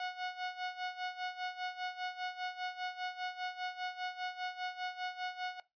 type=tone with tremolo; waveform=sawtooth; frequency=731 Hz; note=F#5; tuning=21 cents flat; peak=-31 dBFS; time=0-5.6 s; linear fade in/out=2 ms; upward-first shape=sine; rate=5 Hz; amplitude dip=80%; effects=noise-tail reverb RT60 0.2 s tail -17 dB re dry + resampled to 11025 Hz